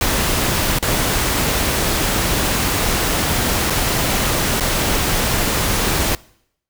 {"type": "noise with dropouts", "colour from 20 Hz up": "pink", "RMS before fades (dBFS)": -18, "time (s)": [0.01, 6.15], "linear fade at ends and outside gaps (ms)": 1, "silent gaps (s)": [[0.787, 0.826], [3.7, 3.704], [4.599, 4.607]], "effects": ["noise-tail reverb RT60 0.7 s tail -23 dB re dry"]}